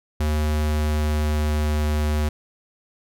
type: tone with pitch glide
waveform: square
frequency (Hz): 76 to 75.43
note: D#2 to D2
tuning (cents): -40 to +47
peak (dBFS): -20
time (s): 0.2-2.29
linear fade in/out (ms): 5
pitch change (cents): -13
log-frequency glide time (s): 0.5-1.87
effects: none